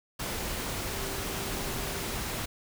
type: tone in noise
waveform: sine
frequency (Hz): 392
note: G4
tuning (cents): 0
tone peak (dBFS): -43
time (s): 0.9-2.08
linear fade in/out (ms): 10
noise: pink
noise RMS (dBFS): -34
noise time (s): 0.19-2.46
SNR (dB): -12
effects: none